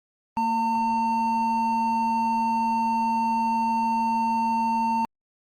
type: tone pair together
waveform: triangle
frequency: 228.1 / 906.6 Hz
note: A#3 / A#5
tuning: -37 / -48 cents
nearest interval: 2 octaves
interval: 2389 cents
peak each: -26 / -20 dBFS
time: 0.37-5.05 s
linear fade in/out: 0 ms
effects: Opus 24 kbps